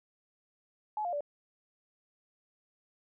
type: tone with pitch steps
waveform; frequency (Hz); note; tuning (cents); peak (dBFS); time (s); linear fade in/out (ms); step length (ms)
sine; 851 / 703.3 / 581.3; G#5 / F5 / D5; +42 / +12 / -18; -31; 0.97-1.207; 2; 79
effects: none